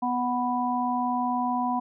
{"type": "harmonic tone", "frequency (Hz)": 246.9, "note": "B3", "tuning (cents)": 0, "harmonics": [1, 3, 4], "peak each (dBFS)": [-28, -28, -28], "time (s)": [0.02, 1.8], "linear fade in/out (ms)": 10, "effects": []}